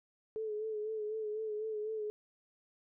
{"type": "tone with vibrato", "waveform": "sine", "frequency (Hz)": 430.9, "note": "A4", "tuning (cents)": -36, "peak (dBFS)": -35, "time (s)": [0.36, 2.1], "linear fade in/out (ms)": 0, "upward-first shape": "sine", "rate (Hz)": 4, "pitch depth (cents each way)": 43, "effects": []}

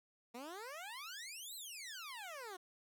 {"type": "exponential two-way sweep", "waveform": "15% pulse", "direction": "up then down", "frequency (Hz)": [228.4, 4186, 351.7], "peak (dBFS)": -40, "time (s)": [0.34, 2.57], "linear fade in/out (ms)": 10, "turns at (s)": 1.55, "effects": []}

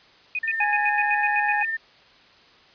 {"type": "tone bursts", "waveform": "sine", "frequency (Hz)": 2489, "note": "D#7", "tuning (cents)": 0, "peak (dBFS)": -23, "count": 11, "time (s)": [0.35, 1.649], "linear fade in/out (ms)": 2, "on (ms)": 39, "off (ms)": 87}
{"type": "tone with tremolo", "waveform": "sine", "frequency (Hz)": 1803, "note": "A6", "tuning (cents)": 42, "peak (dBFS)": -22, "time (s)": [0.43, 1.77], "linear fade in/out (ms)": 5, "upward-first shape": "triangle", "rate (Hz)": 20, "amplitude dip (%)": 45}
{"type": "harmonic tone", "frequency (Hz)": 830.6, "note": "G#5", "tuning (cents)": 0, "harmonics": [1, 2, 3], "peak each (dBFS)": [-23, -29, -33], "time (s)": [0.6, 1.63], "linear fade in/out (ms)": 5}
{"effects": ["white hiss -53 dBFS RMS until 2.74 s", "resampled to 11025 Hz"]}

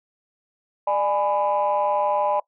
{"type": "chord", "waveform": "sine", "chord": "G# diminished", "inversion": "second", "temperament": "just", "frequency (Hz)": [598, 830.6, 996.7], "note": ["D5", "G#5", "B5"], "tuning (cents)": [31, 0, 16], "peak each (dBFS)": [-22, -22, -24], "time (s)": [0.87, 2.4], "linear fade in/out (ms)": 5, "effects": ["noise-tail reverb RT60 0.1 s tail -21 dB re dry", "tanh soft clip ceiling -12 dBFS"]}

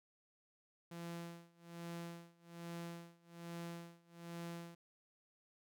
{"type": "tone with tremolo", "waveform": "sawtooth", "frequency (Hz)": 170, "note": "F3", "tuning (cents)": -46, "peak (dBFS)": -40, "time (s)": [0.91, 4.75], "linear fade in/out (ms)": 5, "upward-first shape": "sine", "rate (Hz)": 1.2, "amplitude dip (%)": 95, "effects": []}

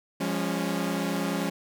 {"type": "chord", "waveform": "sawtooth", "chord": "Db major", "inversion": "first", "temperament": "equal with one note detuned", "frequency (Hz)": [174.61, 204.1, 277.2], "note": ["F3", "Ab3", "Db4"], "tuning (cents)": [0, -30, 0], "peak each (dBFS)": -27, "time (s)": [0.2, 1.5], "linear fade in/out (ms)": 10, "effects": []}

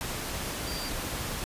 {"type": "tone in noise", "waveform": "sine", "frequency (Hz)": 4714, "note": "D8", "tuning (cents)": 6, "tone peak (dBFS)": -38, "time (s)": [0.67, 0.89], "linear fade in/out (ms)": 0, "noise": "pink", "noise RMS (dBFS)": -34, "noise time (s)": [0.01, 1.44], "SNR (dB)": -7, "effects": ["resampled to 32000 Hz"]}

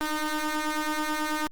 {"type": "ring-modulated tone", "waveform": "15% pulse", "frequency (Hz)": 305.2, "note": "D#4", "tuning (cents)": -33, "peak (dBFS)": -17, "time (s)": [0.01, 1.47], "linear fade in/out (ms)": 0, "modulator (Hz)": 615, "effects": ["Opus 24 kbps"]}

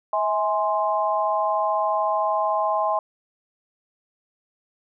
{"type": "chord", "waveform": "sine", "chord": "E augmented", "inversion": "none", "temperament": "equal with one note detuned", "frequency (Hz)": [644.2, 830.6, 1046.5], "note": ["E5", "G#5", "B#5"], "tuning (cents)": [-40, 0, 0], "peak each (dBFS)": -24, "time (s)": [0.13, 2.99], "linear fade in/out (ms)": 2, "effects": []}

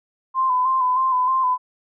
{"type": "tone with vibrato", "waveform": "sine", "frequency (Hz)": 1027, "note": "C6", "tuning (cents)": -33, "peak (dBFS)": -16, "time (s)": [0.34, 1.58], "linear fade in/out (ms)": 50, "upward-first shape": "square", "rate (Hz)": 3.2, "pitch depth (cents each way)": 35, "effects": []}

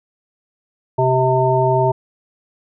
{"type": "harmonic tone", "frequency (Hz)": 129.4, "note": "C3", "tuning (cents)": -19, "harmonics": [1, 3, 5, 7], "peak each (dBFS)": [-18, -18, -18, -18], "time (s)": [0.98, 1.92], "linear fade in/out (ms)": 10, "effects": []}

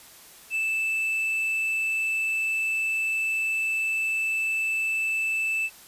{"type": "tone", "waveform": "triangle", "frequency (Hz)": 2637, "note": "E7", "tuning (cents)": 0, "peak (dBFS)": -22, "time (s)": [0.5, 5.7], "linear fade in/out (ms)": 50, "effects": ["white hiss -49 dBFS RMS until 5.87 s", "resampled to 32000 Hz"]}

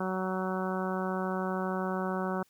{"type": "harmonic tone", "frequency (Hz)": 187, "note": "F#3", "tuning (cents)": 19, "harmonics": [1, 2, 3, 4, 5, 6, 7, 8], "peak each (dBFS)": [-33, -36, -38, -39, -40, -41, -41, -42], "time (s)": [0, 2.43], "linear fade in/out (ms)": 5, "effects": ["white hiss -68 dBFS RMS until 2.49 s"]}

